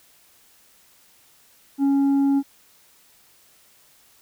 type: tone with tanh clipping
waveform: sine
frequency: 277.2 Hz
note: C#4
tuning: in tune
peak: -17 dBFS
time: 1.78-2.43 s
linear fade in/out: 50 ms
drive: 4 dB
effects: white hiss -56 dBFS RMS until 4.21 s